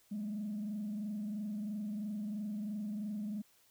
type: tone with frequency modulation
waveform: sine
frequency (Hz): 209.2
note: G#3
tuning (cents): +13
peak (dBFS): -35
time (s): 0.11-3.42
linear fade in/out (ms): 10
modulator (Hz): 23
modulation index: 0.49
effects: tanh soft clip ceiling -33 dBFS + white hiss -68 dBFS RMS until 3.7 s